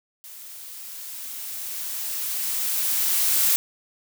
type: noise with level ramp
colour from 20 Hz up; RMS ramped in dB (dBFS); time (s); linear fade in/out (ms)
blue; -42 to -19; 0.24-3.56; 0
effects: none